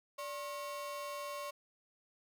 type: ring-modulated tone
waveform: 45% pulse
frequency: 831 Hz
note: G#5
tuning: 1 cent sharp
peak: -37 dBFS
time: 0.18-1.51 s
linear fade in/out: 10 ms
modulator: 249 Hz
effects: none